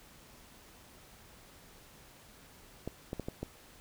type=clicks; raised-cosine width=2 ms; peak=-23 dBFS; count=5; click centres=2.876 / 3.131 / 3.197 / 3.285 / 3.43 s; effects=pink hiss -57 dBFS RMS until 3.8 s